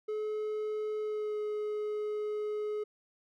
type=tone with pitch glide; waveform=triangle; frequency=427.7 to 422.3 Hz; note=A4 to G#4; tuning=-49 to +29 cents; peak=-30 dBFS; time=0.08-2.84 s; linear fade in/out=10 ms; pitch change=-22 cents; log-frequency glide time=1-1.39 s; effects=none